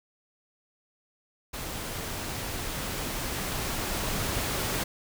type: noise with level ramp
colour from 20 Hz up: pink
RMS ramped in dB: -36 to -29 dBFS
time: 1.53-4.84 s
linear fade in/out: 10 ms
effects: none